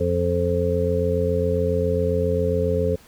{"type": "harmonic tone", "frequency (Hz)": 87.31, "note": "F2", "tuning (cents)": 0, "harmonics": [1, 2, 3, 5, 6], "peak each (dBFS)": [-24, -27, -31, -23, -24], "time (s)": [0, 2.96], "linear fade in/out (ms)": 10, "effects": ["pink hiss -51 dBFS RMS until 3.07 s"]}